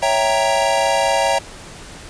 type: chord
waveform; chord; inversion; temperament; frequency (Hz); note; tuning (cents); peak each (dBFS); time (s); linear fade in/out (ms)
square; C# diminished seventh; none; equal; 554.4 / 659.3 / 784 / 932.3; C#5 / E5 / G5 / Bb5; 0 / 0 / 0 / 0; -21; 0.02-1.39; 10
effects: pink hiss -37 dBFS RMS until 2.09 s + resampled to 22050 Hz